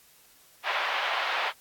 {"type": "band-pass noise", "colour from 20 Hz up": "pink", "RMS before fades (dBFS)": -29, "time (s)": [0.63, 1.53], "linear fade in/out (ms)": 50, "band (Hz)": [710, 3300], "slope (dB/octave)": 24, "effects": ["white hiss -58 dBFS RMS until 1.6 s", "AAC 64 kbps"]}